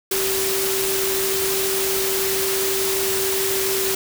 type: tone in noise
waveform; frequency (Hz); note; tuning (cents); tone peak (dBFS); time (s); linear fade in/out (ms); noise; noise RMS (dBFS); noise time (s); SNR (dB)
sine; 386.3; G4; -25; -23; 0.11-3.95; 5; white; -23; 0.11-3.95; -3
effects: none